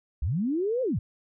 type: linear two-way sweep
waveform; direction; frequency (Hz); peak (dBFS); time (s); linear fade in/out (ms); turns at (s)
sine; up then down; 53.7 to 531 to 68.3; -24; 0.22-0.99; 5; 0.82
effects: none